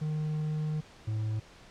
triangle tone pair in turn, 153.6 / 108.61 Hz, D#3 / A2, -22 / -22 cents, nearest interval tritone, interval 600 cents, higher first, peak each -27 dBFS, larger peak neither, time 0.01-0.81 / 1.07-1.4 s, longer first, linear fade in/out 10 ms, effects pink hiss -54 dBFS RMS until 1.7 s + low-pass 6000 Hz 12 dB/octave

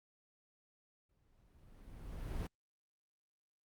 brown noise with exponential growth, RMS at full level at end -37 dBFS, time 1.09-2.47 s, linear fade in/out 5 ms, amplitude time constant 300 ms, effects Opus 48 kbps

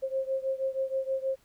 sine beating tone pair, 530 / 536.3 Hz, C5 / C5, +22 / +43 cents, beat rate 6.3 Hz, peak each -30 / -32 dBFS, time 0.02-1.36 s, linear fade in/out 20 ms, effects pink hiss -65 dBFS RMS until 1.44 s

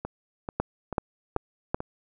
two click trains, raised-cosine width 1 ms, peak -10 / -18 dBFS, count 4 / 5, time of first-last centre 0.6-1.745 / 0.05-1.804 s, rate 2.62 / 2.28 Hz, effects none

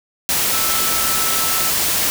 sine tone in noise, 1317 Hz, E6, 2 cents flat, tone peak -26 dBFS, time 0.53-1.7 s, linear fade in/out 0 ms, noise white, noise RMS -18 dBFS, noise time 0.29-2.1 s, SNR -11 dB, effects none

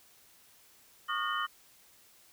sine tone cluster, 1109 / 1222 / 1422 / 1840 / 3022 Hz, C#6 / D#6 / F6 / A#6 / F#7, 0 / -32 / +31 / -23 / +36 cents, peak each -37 / -34 / -37 / -39 / -39 dBFS, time 1.08-1.47 s, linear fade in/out 20 ms, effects white hiss -61 dBFS RMS until 2.32 s

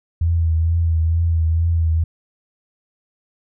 sine tone with vibrato, 82.41 Hz, E2, in tune, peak -14 dBFS, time 0.21-2.04 s, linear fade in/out 5 ms, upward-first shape triangle, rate 2.2 Hz, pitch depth 46 cents each way, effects none

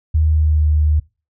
sine tone with pitch glide, 78 to 76 Hz, D#2 to D#2, +5 to -40 cents, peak -11 dBFS, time 0.14-1 s, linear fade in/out 10 ms, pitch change -45 cents, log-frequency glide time 0.25-0.68 s, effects noise-tail reverb RT60 0.3 s tail -23 dB re dry

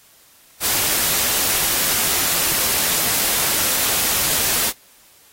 white noise, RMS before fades -19 dBFS, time 0.6-4.73 s, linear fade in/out 50 ms, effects white hiss -51 dBFS RMS until 5.32 s + AAC 48 kbps

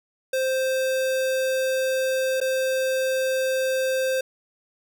square tone with dropouts, 523.3 Hz, C5, in tune, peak -22 dBFS, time 0.33-4.21 s, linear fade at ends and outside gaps 5 ms, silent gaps 2.403-2.412 s, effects none

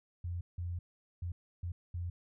sine tone bursts at uneven times, 87.31 Hz, F2, in tune, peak -35 dBFS, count 5, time 0.24-0.41 / 0.58-0.79 / 1.22-1.32 / 1.63-1.72 / 1.94-2.1 s, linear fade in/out 5 ms, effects none

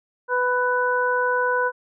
harmonic tone, 496.7 Hz, B4, 10 cents sharp, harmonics 1 / 2 / 3, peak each -23 / -23 / -23 dBFS, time 0.28-1.72 s, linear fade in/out 50 ms, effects none

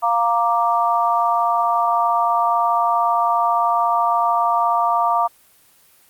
sine chord, Bb major, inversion second, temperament equal, 698.5 / 932.3 / 1174.7 Hz, F5 / Bb5 / D6, 0 / 0 / 0 cents, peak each -19 dBFS, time 0.02-5.28 s, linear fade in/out 20 ms, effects white hiss -53 dBFS RMS until 6.09 s + Opus 24 kbps

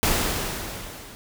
pink noise with level ramp, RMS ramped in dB -20 to -43 dBFS, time 0.03-1.15 s, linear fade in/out 0 ms, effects none

